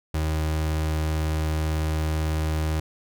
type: tone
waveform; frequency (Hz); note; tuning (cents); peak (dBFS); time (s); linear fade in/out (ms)
35% pulse; 78.1; D#2; +7; -21; 0.14-2.8; 5
effects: none